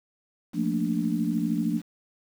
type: chord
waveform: sine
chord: Bb major seventh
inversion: second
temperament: equal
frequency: 174.61 / 220 / 233.1 / 293.7 Hz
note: F3 / A3 / Bb3 / D4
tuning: 0 / 0 / 0 / 0 cents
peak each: -29 dBFS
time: 0.53-1.82 s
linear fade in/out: 50 ms
effects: 8-bit